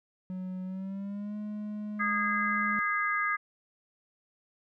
triangle tone with pitch glide, 185 to 210.1 Hz, F#3 to G#3, 0 to +20 cents, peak -32 dBFS, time 0.3-2.79 s, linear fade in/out 0 ms, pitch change +220 cents, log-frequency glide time 0.64-1.36 s
harmonic tone, 411.3 Hz, G#4, 17 cents flat, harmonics 3 / 4 / 5, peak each -30 / -31 / -32 dBFS, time 1.99-3.37 s, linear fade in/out 20 ms
effects none

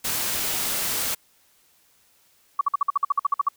white noise, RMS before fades -26 dBFS, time 0.04-1.15 s, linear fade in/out 10 ms
sine tone bursts, 1133 Hz, C#6, 37 cents sharp, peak -16 dBFS, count 13, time 2.59-3.487 s, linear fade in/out 5 ms, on 21 ms, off 52 ms
effects white hiss -61 dBFS RMS until 3.56 s

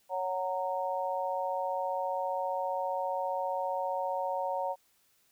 sine chord, F# major, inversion second, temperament just, 555 / 740 / 925 Hz, C#5 / F#5 / A#5, +2 / 0 / -14 cents, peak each -34 / -35 / -34 dBFS, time 0.09-4.76 s, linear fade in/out 50 ms, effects white hiss -69 dBFS RMS until 5.31 s

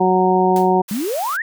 harmonic tone, 185 Hz, F#3, in tune, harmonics 1 / 2 / 3 / 4 / 5, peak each -19 / -16 / -26 / -17 / -19 dBFS, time 0-0.82 s, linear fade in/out 10 ms
white noise with exponential decay, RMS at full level -30 dBFS, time 0.56-0.75 s, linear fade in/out 1 ms, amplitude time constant 41 ms
white high-pass noise, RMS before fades -32 dBFS, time 0.88-1.37 s, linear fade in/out 10 ms, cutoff 550 Hz, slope 48 dB/octave
sine exponential sweep, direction up, 191.3 to 1928 Hz, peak -19 dBFS, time 0.91-1.42 s, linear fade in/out 2 ms
effects none

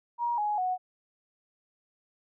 sine tone with pitch steps, 950 / 836.6 / 736.8 Hz, A#5 / G#5 / F#5, +33 / +12 / -7 cents, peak -26 dBFS, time 0.18-0.78 s, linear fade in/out 50 ms, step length 200 ms, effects none

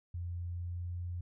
sine tone with pitch glide, 87.1 to 87.96 Hz, F2 to F2, -4 to +13 cents, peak -36 dBFS, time 0.14-1.21 s, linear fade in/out 5 ms, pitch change +17 cents, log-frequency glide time 0.4-0.98 s, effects none

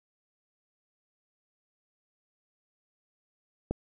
click, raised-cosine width 2 ms, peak -16 dBFS, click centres 3.71 s, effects none

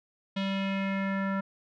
square tone with low-pass filter sweep, 194.7 Hz, G3, 12 cents flat, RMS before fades -30 dBFS, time 0.36-1.41 s, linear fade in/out 10 ms, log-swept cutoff 3400 to 1500 Hz, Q 3.1, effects none

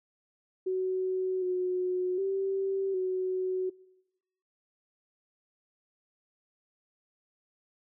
sine tone with pitch steps, 373.2 / 365.1 / 387.8 / 371.7 Hz, F#4 / F#4 / G4 / F#4, +15 / -23 / -19 / +8 cents, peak -27 dBFS, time 0.66-3.7 s, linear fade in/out 10 ms, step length 760 ms, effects noise-tail reverb RT60 1.0 s tail -24 dB re dry

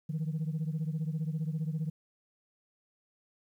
sine beating tone pair, 153.4 / 168.4 Hz, D#3 / E3, -24 / +37 cents, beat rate 15 Hz, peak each -31 / -34 dBFS, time 0.09-1.9 s, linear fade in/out 10 ms, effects tanh soft clip ceiling -27 dBFS + 11-bit

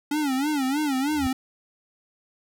square tone with vibrato, 281.6 Hz, C#4, 27 cents sharp, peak -23 dBFS, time 0.11-1.33 s, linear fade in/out 5 ms, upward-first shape sine, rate 3.2 Hz, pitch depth 150 cents each way
sine tone with exponential growth, 80.1 Hz, E2, 49 cents flat, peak -26 dBFS, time 1.05-1.27 s, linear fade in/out 0 ms, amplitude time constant 46 ms
effects none

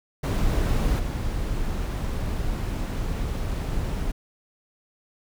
brown noise with level steps, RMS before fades -22 / -27 dBFS, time 0.23-4.12 s, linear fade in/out 10 ms, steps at 0.98 s, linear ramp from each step 20 ms, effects none

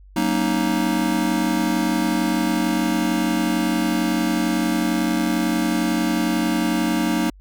square chord, D# minor seventh, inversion first, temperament just, 186.68 / 233.3 / 280 / 311.1 Hz, F#3 / A#3 / C#4 / D#4, +16 / +2 / +18 / 0 cents, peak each -26 / -24 / -28 / -23 dBFS, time 0.16-7.3 s, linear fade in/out 5 ms, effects added 48 Hz sine -43 dBFS peak until 7.4 s

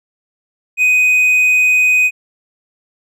triangle tone, 2500 Hz, D#7, 8 cents sharp, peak -7 dBFS, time 0.77-2.11 s, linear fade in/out 50 ms, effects none

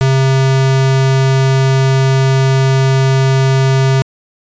square tone, 133.5 Hz, C3, 35 cents sharp, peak -9 dBFS, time 0.01-4.02 s, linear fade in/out 0 ms, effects resampled to 16000 Hz

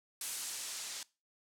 blue noise with low-pass filter sweep, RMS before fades -42 dBFS, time 0.21-1.03 s, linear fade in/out 2 ms, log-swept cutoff 9900 to 6100 Hz, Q 0.96, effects noise-tail reverb RT60 0.3 s tail -22 dB re dry

